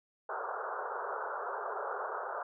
white band-pass noise, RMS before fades -38 dBFS, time 0.29-2.43 s, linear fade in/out 5 ms, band 390 to 1500 Hz, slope 96 dB/octave, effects none

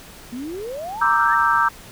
sine exponential sweep, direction up, 230 to 1864.7 Hz, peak -27 dBFS, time 0.32-1.35 s, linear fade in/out 10 ms
sine chord, E half-diminished seventh, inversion second, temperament equal, 932.3 / 1174.7 / 1318.5 / 1568 Hz, Bb5 / D6 / E6 / G6, 0 / 0 / 0 / 0 cents, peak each -20 dBFS, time 1.01-1.69 s, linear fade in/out 10 ms
effects pink hiss -42 dBFS RMS until 1.91 s

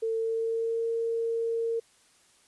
sine tone with pitch glide, 450 to 458.7 Hz, A4 to A#4, +39 to -28 cents, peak -26 dBFS, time 0.02-1.8 s, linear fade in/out 10 ms, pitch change +33 cents, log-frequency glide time 0.17-0.87 s, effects white hiss -62 dBFS RMS until 2.47 s + resampled to 24000 Hz

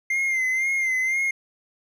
triangle tone with vibrato, 2093 Hz, C7, in tune, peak -19 dBFS, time 0.1-1.31 s, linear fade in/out 5 ms, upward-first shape sine, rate 2 Hz, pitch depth 51 cents each way, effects none

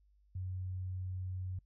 sine tone, 92.5 Hz, F#2, in tune, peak -37 dBFS, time 0.35-1.59 s, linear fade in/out 5 ms, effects noise-tail reverb RT60 0.1 s tail -26 dB re dry + added 50 Hz sine -65 dBFS peak until 1.65 s

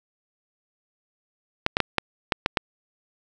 clicks, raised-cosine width 0.3 ms, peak -3 dBFS, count 7, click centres 1.664 / 1.769 / 1.803 / 1.983 / 2.322 / 2.461 / 2.572 s, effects none

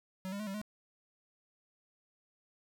square tone with pitch steps, 188 / 200.8 / 213.2 / 194.4 / 211.4 Hz, F#3 / G3 / G#3 / G3 / G#3, +28 / +42 / +46 / -14 / +31 cents, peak -38 dBFS, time 0.25-0.615 s, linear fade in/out 0 ms, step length 73 ms, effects none

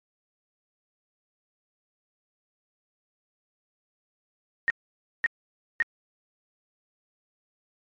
sine tone bursts, 1858 Hz, A#6, 6 cents flat, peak -19 dBFS, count 3, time 4.68-5.823 s, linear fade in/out 0 ms, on 21 ms, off 540 ms, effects MP3 48 kbps

